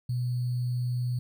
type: tone with sample-and-hold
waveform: sine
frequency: 123.47 Hz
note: B2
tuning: in tune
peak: -26 dBFS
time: 0.09-1.19 s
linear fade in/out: 5 ms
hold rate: 4410 Hz
effects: none